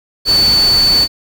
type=tone in noise; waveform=sine; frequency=4490 Hz; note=C#8; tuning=21 cents sharp; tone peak=-8 dBFS; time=0.25-1.08 s; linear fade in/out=50 ms; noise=pink; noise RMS=-21 dBFS; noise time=0.25-1.08 s; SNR=+10 dB; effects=none